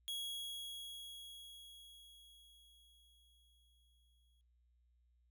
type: tone with exponential decay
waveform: 45% pulse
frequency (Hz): 3322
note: G#7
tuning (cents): 0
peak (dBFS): -39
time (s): 0.08-4.41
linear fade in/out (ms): 0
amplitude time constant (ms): 940
effects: noise-tail reverb RT60 0.4 s tail -26 dB re dry + added 60 Hz sine -70 dBFS peak until 5.3 s